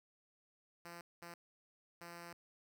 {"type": "tone bursts at uneven times", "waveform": "5% pulse", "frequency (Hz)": 171.5, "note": "F3", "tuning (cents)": -31, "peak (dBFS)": -38, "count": 3, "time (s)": [[0.85, 1.01], [1.22, 1.34], [2.01, 2.33]], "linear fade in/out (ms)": 2, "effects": []}